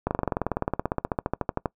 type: slowing click train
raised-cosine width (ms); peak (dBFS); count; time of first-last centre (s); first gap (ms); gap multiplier
1; -10; 28; 0.07-1.658; 39; 1.03
effects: noise-tail reverb RT60 0.1 s tail -23 dB re dry